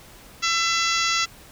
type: harmonic tone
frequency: 671 Hz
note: E5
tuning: 31 cents sharp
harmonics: 2 / 3 / 4 / 5 / 6 / 7 / 8 / 9 / 10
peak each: -25 / -27 / -28 / -29 / -30 / -30 / -31 / -32 / -32 dBFS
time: 0.42-1.26 s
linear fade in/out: 20 ms
effects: pink hiss -47 dBFS RMS until 1.51 s